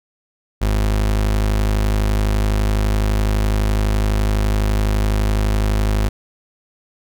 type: tone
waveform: 35% pulse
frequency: 51.91 Hz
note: G#1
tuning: in tune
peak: -13 dBFS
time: 0.61-6.09 s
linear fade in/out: 10 ms
effects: none